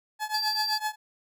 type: tone with tremolo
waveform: 30% pulse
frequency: 856 Hz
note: A5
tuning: 48 cents flat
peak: -22 dBFS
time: 0.19-0.96 s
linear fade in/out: 50 ms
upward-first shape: triangle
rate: 7.8 Hz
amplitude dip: 95%
type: tone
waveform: triangle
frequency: 4699 Hz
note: D8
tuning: in tune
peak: -26 dBFS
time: 0.34-0.78 s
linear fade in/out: 5 ms
effects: none